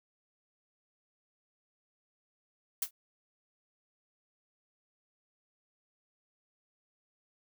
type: noise with exponential decay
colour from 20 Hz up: blue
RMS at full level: -26 dBFS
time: 2.82-2.91 s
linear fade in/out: 5 ms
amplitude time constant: 18 ms
effects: none